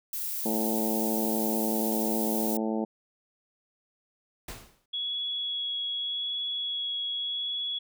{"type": "noise", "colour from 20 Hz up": "violet", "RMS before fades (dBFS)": -33, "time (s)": [0.13, 2.57], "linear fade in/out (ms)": 2}
{"type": "harmonic tone", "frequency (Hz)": 110.1, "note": "A2", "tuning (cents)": 2, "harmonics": [2, 3, 4, 5, 6, 7, 8], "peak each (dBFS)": [-29, -33, -35, -37, -39, -40, -41], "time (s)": [0.45, 2.85], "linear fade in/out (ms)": 10}
{"type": "noise with exponential decay", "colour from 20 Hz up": "pink", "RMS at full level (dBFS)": -36, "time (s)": [4.48, 4.86], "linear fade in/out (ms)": 5, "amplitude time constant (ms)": 82}
{"type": "tone with vibrato", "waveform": "sine", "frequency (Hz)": 3354, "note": "G#7", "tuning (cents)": 16, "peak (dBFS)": -29, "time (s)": [4.93, 7.79], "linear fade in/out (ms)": 10, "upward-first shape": "sine", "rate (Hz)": 0.84, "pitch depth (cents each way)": 9}
{"effects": []}